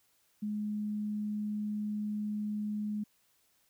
sine tone, 210 Hz, G#3, 19 cents sharp, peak -32 dBFS, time 0.42-3.04 s, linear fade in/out 10 ms, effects white hiss -71 dBFS RMS until 3.69 s

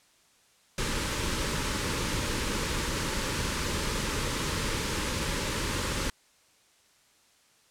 pink band-stop noise, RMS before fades -30 dBFS, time 0.78-6.1 s, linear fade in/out 2 ms, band 600 to 840 Hz, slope 96 dB/octave, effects white hiss -63 dBFS RMS until 7.7 s + low-pass 9000 Hz 12 dB/octave

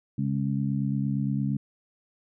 harmonic tone, 68.7 Hz, C#2, 15 cents flat, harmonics 2 / 3 / 4, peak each -27 / -28 / -33 dBFS, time 0.18-1.57 s, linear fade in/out 5 ms, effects none

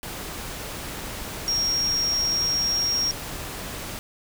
sine tone in noise, 5588 Hz, F8, in tune, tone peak -21 dBFS, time 1.48-3.11 s, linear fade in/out 0 ms, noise pink, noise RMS -34 dBFS, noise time 0.03-3.99 s, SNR +10 dB, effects none

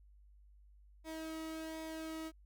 sawtooth tone with flanger, 319.3 Hz, D#4, 45 cents sharp, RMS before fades -44 dBFS, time 1.04-2.32 s, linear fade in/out 50 ms, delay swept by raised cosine 0.69 to 1.23 ms, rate 1.3 Hz, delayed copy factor -0.5, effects added 50 Hz sine -59 dBFS peak until 2.45 s

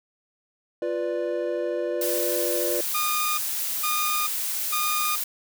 triangle chord, B diminished, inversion second, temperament equal, 349.2 / 493.9 / 587.3 Hz, F4 / B4 / D5, 0 / 0 / 0 cents, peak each -27 dBFS, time 0.82-2.81 s, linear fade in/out 2 ms
blue noise, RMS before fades -28 dBFS, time 2.01-5.24 s, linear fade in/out 5 ms
sawtooth tone bursts, 1221 Hz, D#6, 33 cents flat, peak -21 dBFS, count 3, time 2.94-5.16 s, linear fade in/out 10 ms, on 440 ms, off 450 ms
effects none

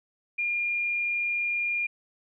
sine tone, 2411 Hz, D7, 45 cents sharp, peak -25 dBFS, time 0.38-1.87 s, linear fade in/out 10 ms, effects none

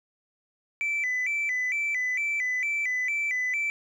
sine tone with vibrato, 2159 Hz, C#7, 46 cents flat, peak -23 dBFS, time 0.81-3.7 s, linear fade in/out 0 ms, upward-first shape square, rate 2.2 Hz, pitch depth 130 cents each way, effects tanh soft clip ceiling -23 dBFS + 10-bit

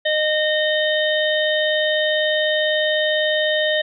harmonic tone, 614 Hz, D#5, 23 cents flat, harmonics 1 / 3 / 5 / 6, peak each -19 / -22 / -25 / -25 dBFS, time 0.05-3.82 s, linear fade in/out 10 ms, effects none

